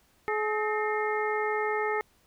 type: harmonic tone with a mistuned harmonic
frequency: 425.9 Hz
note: G#4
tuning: 44 cents sharp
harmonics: 1 / 2 / 3 / 4 / 5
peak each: -29 / -32 / -34 / -35 / -36 dBFS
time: 0.28-2.01 s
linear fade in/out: 0 ms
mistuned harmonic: 4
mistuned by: +110 cents
effects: pink hiss -65 dBFS RMS until 2.26 s